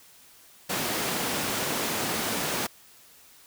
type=high-pass noise; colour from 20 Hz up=pink; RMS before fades=-29 dBFS; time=0.69-2.67 s; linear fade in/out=10 ms; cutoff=180 Hz; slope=12 dB/octave; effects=white hiss -54 dBFS RMS until 3.46 s